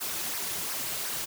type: noise with flanger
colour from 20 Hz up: white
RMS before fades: -33 dBFS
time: 0-1.26 s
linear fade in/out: 20 ms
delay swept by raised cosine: 0.27 to 4.17 ms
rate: 2.8 Hz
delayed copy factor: -0.6
effects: none